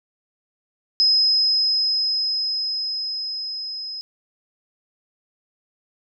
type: tone with level ramp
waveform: sine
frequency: 5090 Hz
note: D#8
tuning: 39 cents sharp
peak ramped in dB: -13 to -29 dBFS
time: 1-4.01 s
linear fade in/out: 0 ms
effects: none